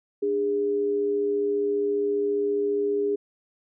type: tone pair together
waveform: sine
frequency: 294 / 408.8 Hz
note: D4 / G#4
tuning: +2 / -27 cents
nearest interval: tritone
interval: 571 cents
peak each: -32 / -22 dBFS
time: 0.22-3.16 s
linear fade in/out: 10 ms
effects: none